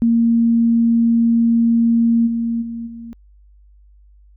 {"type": "tone with level steps", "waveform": "sine", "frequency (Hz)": 231.6, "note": "A#3", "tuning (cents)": -11, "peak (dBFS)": [-11, -17, -24, -30], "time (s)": [0.02, 3.13], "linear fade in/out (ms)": 0, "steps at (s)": [2.26, 2.61, 2.86], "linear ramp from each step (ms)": 20, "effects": ["added 50 Hz sine -45 dBFS peak until 4.36 s"]}